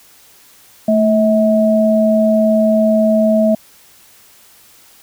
sine tone pair together, 220.4 / 643 Hz, A3 / E5, +3 / -43 cents, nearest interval octave + perfect fifth, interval 1854 cents, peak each -12 dBFS, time 0.88-3.55 s, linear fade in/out 5 ms, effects white hiss -46 dBFS RMS until 5.02 s

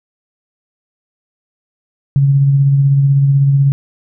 sine tone with tremolo, 138.9 Hz, C#3, 4 cents sharp, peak -6 dBFS, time 2.16-3.72 s, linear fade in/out 0 ms, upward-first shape sine, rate 16 Hz, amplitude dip 30%, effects none

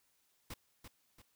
pink noise with echo, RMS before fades -45 dBFS, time 0.5-0.54 s, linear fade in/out 5 ms, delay 340 ms, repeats 2, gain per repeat -7 dB, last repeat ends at 1.22 s, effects white hiss -75 dBFS RMS until 1.35 s

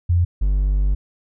sine / triangle tone pair in turn, 87.31 / 49 Hz, F2 / G1, 0 / 0 cents, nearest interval minor seventh, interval 1000 cents, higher first, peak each -13 dBFS, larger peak neither, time 0.09-0.25 / 0.41-0.95 s, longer second, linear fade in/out 10 ms, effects none

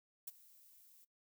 violet noise with ADSR envelope, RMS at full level -43 dBFS, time 0.27-1.05 s, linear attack 8 ms, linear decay 25 ms, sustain -21 dB, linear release 11 ms, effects noise-tail reverb RT60 0.1 s tail -19 dB re dry

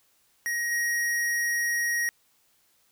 square tone with level steps, 1888 Hz, A#6, 22 cents sharp, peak -27 / -25 dBFS, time 0.46-2.09 s, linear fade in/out 0 ms, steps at 0.71 s, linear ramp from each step 10 ms, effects white hiss -66 dBFS RMS until 2.91 s

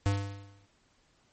square tone with exponential decay, 99.7 Hz, G2, 30 cents sharp, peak -23 dBFS, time 0.06-0.66 s, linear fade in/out 0 ms, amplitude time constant 130 ms, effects pink hiss -68 dBFS RMS until 1.32 s + MP3 32 kbps

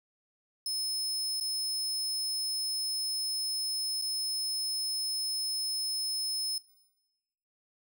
sawtooth tone with dropouts, 5200 Hz, E8, 24 cents flat, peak -29 dBFS, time 0.66-6.58 s, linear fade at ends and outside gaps 2 ms, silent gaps 1.4-1.409 / 4.015-4.021 s, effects noise-tail reverb RT60 1.0 s tail -18 dB re dry

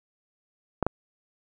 clicks, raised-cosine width 1 ms, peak -9 dBFS, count 2, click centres 0.827 / 0.866 s, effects none

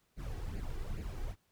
brown noise with flanger, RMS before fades -39 dBFS, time 0.16-1.36 s, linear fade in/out 50 ms, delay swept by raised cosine 0.43 to 2.63 ms, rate 2.4 Hz, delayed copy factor +0.7, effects pink hiss -75 dBFS RMS until 1.51 s

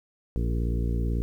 harmonic tone with a mistuned harmonic, 58.1 Hz, A#1, 5 cents flat, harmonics 1 / 2 / 3 / 4 / 5 / 6 / 7 / 8, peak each -25 / -31 / -35 / -37 / -39 / -41 / -42 / -43 dBFS, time 0.36-1.22 s, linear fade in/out 0 ms, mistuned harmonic 7, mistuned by +16 cents, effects 10-bit

